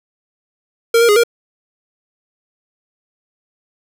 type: tone with pitch steps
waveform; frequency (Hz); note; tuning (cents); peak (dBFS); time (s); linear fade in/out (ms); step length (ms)
square; 462.1 / 469.5 / 413.9 / 470.1; A#4 / A#4 / G#4 / A#4; -15 / +12 / -6 / +15; -9; 0.94-1.236; 5; 74
effects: none